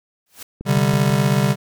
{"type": "noise with exponential growth", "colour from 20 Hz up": "white", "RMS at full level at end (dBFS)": -31, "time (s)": [0.26, 0.43], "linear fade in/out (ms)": 5, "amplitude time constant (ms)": 35}
{"type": "click train", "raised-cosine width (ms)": 3, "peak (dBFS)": -18, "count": 4, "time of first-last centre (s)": [0.61, 1.102], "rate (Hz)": 6.1}
{"type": "chord", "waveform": "square", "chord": "C suspended second", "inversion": "none", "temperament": "just", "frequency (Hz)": [130.81, 147.16, 196.22], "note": ["C3", "D3", "G3"], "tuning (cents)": [0, 4, 2], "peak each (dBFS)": -20, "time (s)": [0.65, 1.56], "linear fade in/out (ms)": 50}
{"effects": []}